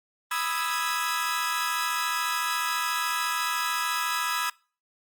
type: chord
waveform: sawtooth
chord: E major seventh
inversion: second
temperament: equal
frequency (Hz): 987.8 / 1244.5 / 1318.5 / 1661.2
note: B5 / D#6 / E6 / G#6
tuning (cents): 0 / 0 / 0 / 0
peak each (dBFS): -28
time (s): 0.31-4.5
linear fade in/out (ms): 5
effects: noise-tail reverb RT60 0.4 s tail -25 dB re dry + Opus 32 kbps